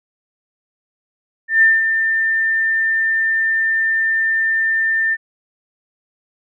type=tone with ADSR envelope; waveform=sine; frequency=1795 Hz; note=A6; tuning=34 cents sharp; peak=-7 dBFS; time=1.48-5.17 s; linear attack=140 ms; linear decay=190 ms; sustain=-7 dB; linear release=40 ms; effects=none